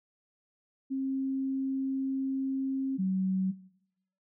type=tone pair in turn; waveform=sine; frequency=267.6 / 188.78 Hz; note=C4 / F#3; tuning=+39 / +35 cents; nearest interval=tritone; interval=604 cents; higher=first; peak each=-29 / -26 dBFS; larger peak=second; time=0.9-2.98 / 2.98-3.52 s; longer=first; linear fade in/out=20 ms; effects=noise-tail reverb RT60 0.8 s tail -19 dB re dry